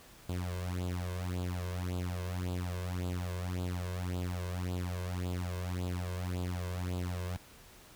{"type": "tone with flanger", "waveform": "sawtooth", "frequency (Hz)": 89.9, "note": "F#2", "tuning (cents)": -49, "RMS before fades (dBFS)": -36, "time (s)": [0.29, 7.37], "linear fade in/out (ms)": 5, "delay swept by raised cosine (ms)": [0.25, 1.95], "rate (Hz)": 1.8, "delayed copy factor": 0.95, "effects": ["pink hiss -56 dBFS RMS until 7.95 s"]}